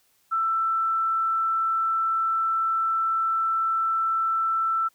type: tone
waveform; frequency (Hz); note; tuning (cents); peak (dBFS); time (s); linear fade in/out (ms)
sine; 1331; E6; +16; -21; 0.31-4.89; 20
effects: white hiss -65 dBFS RMS until 4.94 s

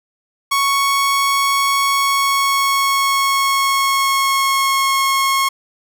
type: tone with pitch glide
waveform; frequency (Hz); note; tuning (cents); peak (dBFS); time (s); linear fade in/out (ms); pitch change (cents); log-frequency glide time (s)
sawtooth; 1108.7 to 1087.1; C#6 to C#6; 0 to -34; -10; 0.51-5.49; 10; -34; 1.85-4.94
effects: none

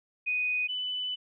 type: tone pair in turn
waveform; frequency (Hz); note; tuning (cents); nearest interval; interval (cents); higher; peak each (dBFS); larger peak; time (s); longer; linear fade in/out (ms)
sine; 2489 / 2996; D#7 / F#7; 0 / +21; minor third; 321; second; -26 / -30; first; 0.26-0.68 / 0.68-1.16; second; 20
effects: none

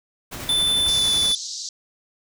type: noise with tremolo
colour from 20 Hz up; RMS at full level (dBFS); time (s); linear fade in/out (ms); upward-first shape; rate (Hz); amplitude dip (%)
pink; -32; 0.31-1.33; 20; square; 11; 25
type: tone with pitch glide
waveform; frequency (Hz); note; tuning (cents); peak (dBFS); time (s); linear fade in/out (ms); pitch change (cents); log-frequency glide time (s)
square; 3520 to 3484; A7 to A7; 0 to -18; -18; 0.49-1.35; 2; -18; 0.94-1.04
type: band-pass noise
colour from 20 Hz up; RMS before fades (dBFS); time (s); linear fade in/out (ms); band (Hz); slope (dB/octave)
white; -32; 0.88-1.69; 2; 4000 to 6700; 48
effects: none

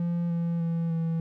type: tone with pitch steps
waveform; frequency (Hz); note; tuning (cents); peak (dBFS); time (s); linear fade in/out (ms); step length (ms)
triangle; 171.7 / 169.24 / 166.81 / 164.42; F3 / E3 / E3 / E3; -29 / +46 / +21 / -4; -23; 0-1.2; 2; 300
effects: none

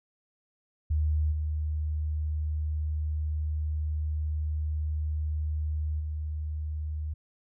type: tone with level steps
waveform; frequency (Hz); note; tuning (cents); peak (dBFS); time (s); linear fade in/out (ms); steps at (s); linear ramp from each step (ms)
sine; 76.5; D#2; -29; -23 / -27 / -30; 0.9-7.14; 10; 1.31 / 5.99; 20
effects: none

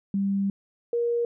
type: tone pair in turn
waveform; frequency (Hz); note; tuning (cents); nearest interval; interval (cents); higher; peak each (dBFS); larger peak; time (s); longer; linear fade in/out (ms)
sine; 197.4 / 472.6; G3 / A#4; +12 / +24; octave + minor third; 1512; second; -22; neither; 0.14-0.5 / 0.93-1.25; first; 2
effects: none

